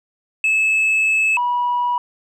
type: tone pair in turn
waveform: sine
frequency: 2603 / 973.1 Hz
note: E7 / B5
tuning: -22 / -26 cents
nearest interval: octave + perfect fourth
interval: 1704 cents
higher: first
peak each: -11 / -15 dBFS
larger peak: first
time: 0.44-1.37 / 1.37-1.98 s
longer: first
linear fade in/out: 2 ms
effects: tanh soft clip ceiling -13 dBFS